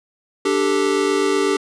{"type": "chord", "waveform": "square", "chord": "D suspended fourth", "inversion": "none", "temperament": "equal", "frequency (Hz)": [293.7, 392, 440], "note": ["D4", "G4", "A4"], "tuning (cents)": [0, 0, 0], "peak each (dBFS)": [-23, -19, -23], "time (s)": [0.45, 1.57], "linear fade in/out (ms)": 5, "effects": ["resampled to 22050 Hz"]}